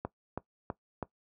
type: click train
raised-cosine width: 1 ms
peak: -20 dBFS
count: 4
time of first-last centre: 0.05-1.027 s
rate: 3.07 Hz
effects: noise-tail reverb RT60 0.1 s tail -18 dB re dry + high-pass 60 Hz 12 dB/octave